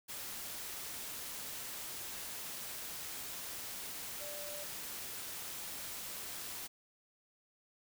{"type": "tone in noise", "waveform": "sine", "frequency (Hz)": 587.3, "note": "D5", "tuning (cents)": 0, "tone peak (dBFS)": -47, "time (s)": [4.2, 4.65], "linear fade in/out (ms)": 20, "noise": "white", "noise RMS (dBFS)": -44, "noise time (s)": [0.08, 6.68], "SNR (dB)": -6, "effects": []}